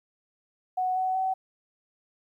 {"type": "tone with pitch steps", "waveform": "sine", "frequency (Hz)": [740, 748.6, 757.3], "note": ["F#5", "F#5", "F#5"], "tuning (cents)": [0, 20, 40], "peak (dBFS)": -24, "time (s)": [0.77, 1.34], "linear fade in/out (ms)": 10, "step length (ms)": 190, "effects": ["11-bit"]}